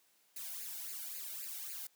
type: noise with flanger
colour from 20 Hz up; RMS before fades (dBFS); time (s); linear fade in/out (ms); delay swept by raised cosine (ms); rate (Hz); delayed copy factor
blue; -44; 0.36-1.87; 5; 0.43 to 1.4; 3.7; +0.85
effects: white hiss -71 dBFS RMS until 1.95 s + high-pass 200 Hz 12 dB/octave